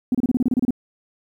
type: tone bursts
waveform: sine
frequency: 249.6 Hz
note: B3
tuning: 19 cents sharp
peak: -14 dBFS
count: 11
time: 0.12-0.707 s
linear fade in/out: 2 ms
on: 27 ms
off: 29 ms
effects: tanh soft clip ceiling -10 dBFS + 9-bit